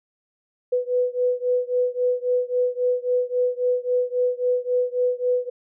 sine beating tone pair, 494.8 / 498.5 Hz, B4 / B4, +3 / +16 cents, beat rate 3.7 Hz, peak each -22 / -23 dBFS, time 0.72-5.5 s, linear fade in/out 10 ms, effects none

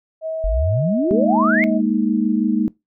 sine tone with vibrato, 638 Hz, D#5, 43 cents sharp, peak -22 dBFS, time 0.21-1.81 s, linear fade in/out 50 ms, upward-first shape sine, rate 1.1 Hz, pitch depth 12 cents each way
sine exponential sweep, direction up, 41.2 to 2217 Hz, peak -16 dBFS, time 0.44-1.64 s, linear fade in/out 0 ms
sine chord, Ab suspended second, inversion none, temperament just, 207.7 / 233.6 / 311.5 Hz, Ab3 / Bb3 / Eb4, 0 / +4 / +2 cents, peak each -19 / -19 / -21 dBFS, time 1.11-2.68 s, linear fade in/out 0 ms
effects noise-tail reverb RT60 0.2 s tail -22 dB re dry

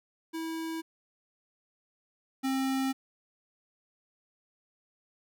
square tone pair in turn, 325 / 266.2 Hz, E4 / C4, -24 / +30 cents, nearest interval minor third, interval 346 cents, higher first, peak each -34 / -28 dBFS, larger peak second, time 0.33-0.82 / 2.43-2.93 s, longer second, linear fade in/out 20 ms, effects none

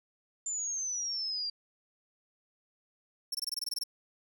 sine exponential sweep, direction down, 7220 to 4719 Hz, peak -32 dBFS, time 0.46-1.5 s, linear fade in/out 5 ms
sawtooth tone bursts, 5450 Hz, F8, 43 cents flat, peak -29 dBFS, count 11, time 3.32-3.837 s, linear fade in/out 5 ms, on 27 ms, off 22 ms
effects none

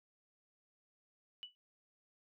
sine tone with exponential decay, 2960 Hz, F#7, in tune, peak -40 dBFS, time 1.43-1.55 s, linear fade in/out 0 ms, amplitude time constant 25 ms, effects none

